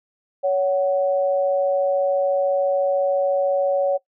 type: tone pair together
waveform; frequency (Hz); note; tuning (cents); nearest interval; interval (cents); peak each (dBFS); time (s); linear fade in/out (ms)
sine; 560 / 746; C#5 / F#5; +18 / +14; perfect fourth; 496; -17 / -25; 0.43-3.98; 20
effects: noise-tail reverb RT60 0.1 s tail -19 dB re dry